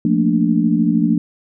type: chord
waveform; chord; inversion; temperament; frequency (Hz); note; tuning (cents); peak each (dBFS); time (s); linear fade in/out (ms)
sine; Bb major seventh; second; equal; 174.61 / 220 / 233.1 / 293.7; F3 / A3 / Bb3 / D4; 0 / 0 / 0 / 0; -18; 0.05-1.18; 2
effects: none